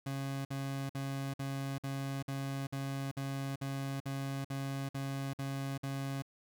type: tone bursts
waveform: 30% pulse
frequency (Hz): 136.9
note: C#3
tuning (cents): -21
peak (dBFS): -33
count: 14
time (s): 0.06-6.222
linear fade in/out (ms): 5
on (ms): 390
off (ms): 54
effects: none